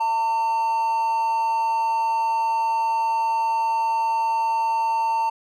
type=tone with amplitude modulation; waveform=triangle; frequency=905 Hz; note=A5; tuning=48 cents sharp; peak=-16 dBFS; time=0-5.3 s; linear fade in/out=10 ms; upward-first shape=sine; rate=250 Hz; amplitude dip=30%; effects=none